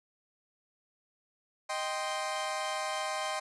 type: chord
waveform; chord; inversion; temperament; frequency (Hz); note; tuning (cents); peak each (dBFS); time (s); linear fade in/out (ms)
sawtooth; C minor; first; equal; 622.3 / 784 / 1046.5; Eb5 / G5 / C6; 0 / 0 / 0; -33; 1.69-3.4; 10
effects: resampled to 24000 Hz